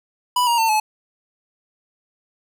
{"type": "tone with pitch steps", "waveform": "square", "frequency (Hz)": [987.8, 943.2, 900.6, 859.9], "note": ["B5", "A#5", "A5", "A5"], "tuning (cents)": [0, 20, 40, -40], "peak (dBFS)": -16, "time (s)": [0.36, 0.8], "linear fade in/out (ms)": 5, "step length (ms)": 110, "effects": []}